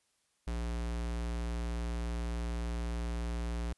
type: tone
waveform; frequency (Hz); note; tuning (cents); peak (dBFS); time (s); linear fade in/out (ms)
square; 58.27; A#1; 0; -34; 0.47-3.73; 5
effects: white hiss -75 dBFS RMS until 3.77 s + resampled to 24000 Hz